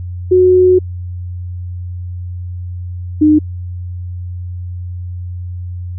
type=tone pair in turn; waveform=sine; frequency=366.9 / 304.4 Hz; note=F#4 / D#4; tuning=-15 / -38 cents; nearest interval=minor third; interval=323 cents; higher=first; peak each=-5 dBFS; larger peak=neither; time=0.31-0.79 / 3.21-3.39 s; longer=first; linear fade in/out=10 ms; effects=added 89 Hz sine -21 dBFS peak until 5.98 s